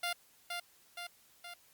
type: tone with echo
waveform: 10% pulse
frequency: 699 Hz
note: F5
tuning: 1 cent sharp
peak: -25 dBFS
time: 0.03-0.13 s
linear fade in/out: 5 ms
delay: 470 ms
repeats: 3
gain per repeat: -4 dB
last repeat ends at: 1.54 s
effects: white hiss -65 dBFS RMS until 1.73 s + Opus 48 kbps